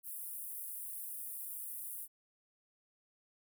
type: high-pass noise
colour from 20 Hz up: pink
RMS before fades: -44 dBFS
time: 0.03-2.08 s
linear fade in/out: 50 ms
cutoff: 9700 Hz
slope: 48 dB/octave
effects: none